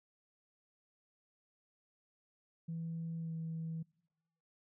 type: tone with pitch glide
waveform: sine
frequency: 164.81 to 162.45 Hz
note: E3 to E3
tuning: 0 to -25 cents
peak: -37 dBFS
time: 2.68-3.83 s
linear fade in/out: 10 ms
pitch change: -25 cents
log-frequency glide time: 3.18-3.33 s
effects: noise-tail reverb RT60 1.0 s tail -26 dB re dry + tanh soft clip ceiling -34 dBFS